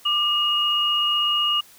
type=tone pair together; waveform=sine; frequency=1189.9 / 2868 Hz; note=D6 / F7; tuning=+22 / +45 cents; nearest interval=octave + minor third; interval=1523 cents; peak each=-25 / -19 dBFS; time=0.05-1.61 s; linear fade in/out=10 ms; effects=white hiss -50 dBFS RMS until 1.78 s